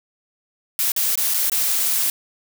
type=noise with dropouts; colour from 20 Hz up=blue; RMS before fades=-20 dBFS; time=0.79-2.1 s; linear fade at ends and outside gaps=1 ms; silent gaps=0.919-0.963 / 1.155-1.175 / 1.339-1.343 / 1.498-1.518 s; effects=none